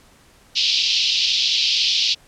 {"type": "band-pass noise", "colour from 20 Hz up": "white", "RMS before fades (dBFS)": -19, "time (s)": [0.55, 2.15], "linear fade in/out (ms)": 20, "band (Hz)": [2700, 5100], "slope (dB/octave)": 48, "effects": ["pink hiss -52 dBFS RMS until 2.27 s", "low-pass 11000 Hz 12 dB/octave"]}